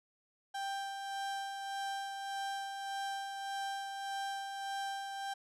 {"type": "tone with tremolo", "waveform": "35% pulse", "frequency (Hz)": 788, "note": "G5", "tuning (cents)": 9, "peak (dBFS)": -34, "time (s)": [0.54, 5.34], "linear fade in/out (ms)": 10, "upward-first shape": "sine", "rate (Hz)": 1.7, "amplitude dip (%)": 40, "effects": ["low-pass 9000 Hz 12 dB/octave"]}